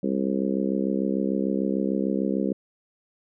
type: harmonic tone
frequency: 66.7 Hz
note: C2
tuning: 34 cents sharp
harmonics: 3 / 4 / 5 / 6 / 7 / 8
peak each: -26 / -28 / -30 / -32 / -33 / -34 dBFS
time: 0.03-2.53 s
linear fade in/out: 5 ms
effects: none